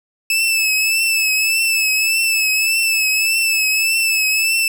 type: tone with vibrato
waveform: sawtooth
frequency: 2618 Hz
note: E7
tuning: 13 cents flat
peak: -11 dBFS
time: 0.3-4.68 s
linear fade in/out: 2 ms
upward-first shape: triangle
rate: 1.7 Hz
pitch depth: 52 cents each way
effects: none